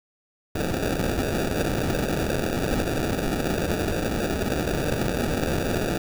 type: noise with sample-and-hold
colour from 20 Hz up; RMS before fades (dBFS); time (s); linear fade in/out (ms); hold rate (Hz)
blue; -25; 0.55-5.98; 5; 1050
effects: none